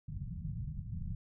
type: low-pass noise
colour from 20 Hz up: white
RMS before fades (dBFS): -40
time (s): 0.08-1.15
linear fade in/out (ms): 5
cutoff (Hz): 170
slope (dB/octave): 48
effects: none